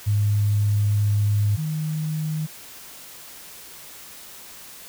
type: tone pair in turn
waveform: sine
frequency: 103.6 / 155.53 Hz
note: G#2 / D#3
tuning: -4 / 0 cents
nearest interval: perfect fifth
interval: 704 cents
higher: second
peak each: -17 / -23 dBFS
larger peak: first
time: 0.06-1.57 / 1.57-2.47 s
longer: first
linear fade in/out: 20 ms
effects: white hiss -42 dBFS RMS until 4.88 s